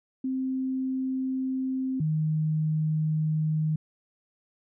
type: tone pair in turn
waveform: sine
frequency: 261.6 / 155.55 Hz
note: C4 / D#3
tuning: 0 / 0 cents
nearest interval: major sixth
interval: 900 cents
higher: first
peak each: -26 / -23 dBFS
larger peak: second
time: 0.24-2 / 2-3.76 s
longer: neither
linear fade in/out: 5 ms
effects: none